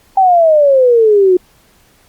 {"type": "exponential sweep", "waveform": "sine", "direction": "down", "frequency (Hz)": [784, 357], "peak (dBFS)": -5, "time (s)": [0.17, 1.37], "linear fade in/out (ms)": 5, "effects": ["pink hiss -50 dBFS RMS until 2.08 s", "Opus 48 kbps"]}